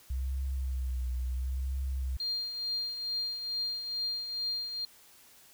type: tone with vibrato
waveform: sine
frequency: 64.4 Hz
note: C2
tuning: 27 cents flat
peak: -30 dBFS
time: 0.1-2.17 s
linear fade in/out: 5 ms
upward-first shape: triangle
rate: 0.73 Hz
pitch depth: 68 cents each way
type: tone with tremolo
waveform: sine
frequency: 4200 Hz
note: C8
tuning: 6 cents sharp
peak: -29 dBFS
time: 2.2-4.85 s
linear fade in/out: 2 ms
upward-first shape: triangle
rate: 2.3 Hz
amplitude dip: 60%
effects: white hiss -58 dBFS RMS until 5.53 s